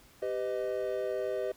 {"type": "chord", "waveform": "triangle", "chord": "G augmented", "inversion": "none", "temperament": "equal with one note detuned", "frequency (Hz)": [392, 504.3, 622.3], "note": ["G4", "B4", "D#5"], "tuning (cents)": [0, 36, 0], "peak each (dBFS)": -33, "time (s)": [0.22, 1.52], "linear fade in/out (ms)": 5, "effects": ["pink hiss -59 dBFS RMS until 1.56 s"]}